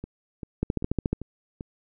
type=two click trains; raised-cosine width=3 ms; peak=-11 / -22 dBFS; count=8 / 5; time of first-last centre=0.63-1.13 / 0.04-1.609 s; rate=14 / 2.55 Hz; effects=none